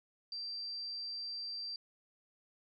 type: tone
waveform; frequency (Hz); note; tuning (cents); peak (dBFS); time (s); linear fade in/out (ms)
sine; 4699; D8; 0; -39; 0.32-1.76; 2
effects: none